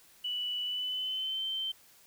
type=tone with pitch glide; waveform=triangle; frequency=2960 to 3107 Hz; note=F#7 to G7; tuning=0 to -16 cents; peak=-28 dBFS; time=0.24-1.72 s; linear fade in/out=10 ms; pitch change=+84 cents; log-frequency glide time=0.63-1.46 s; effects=tanh soft clip ceiling -30 dBFS + white hiss -60 dBFS RMS until 2.06 s